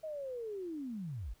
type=linear sweep; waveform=sine; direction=down; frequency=641 to 38.89 Hz; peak=-38 dBFS; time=0.03-1.34 s; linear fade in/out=10 ms; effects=pink hiss -68 dBFS RMS until 1.4 s